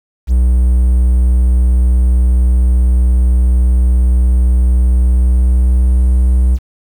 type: tone with pitch glide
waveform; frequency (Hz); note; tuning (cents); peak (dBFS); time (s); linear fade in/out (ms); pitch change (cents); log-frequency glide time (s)
triangle; 61.74 to 62.6; B1 to B1; 0 to +24; -5; 0.27-6.59; 50; +24; 4.9-6.1
effects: 7-bit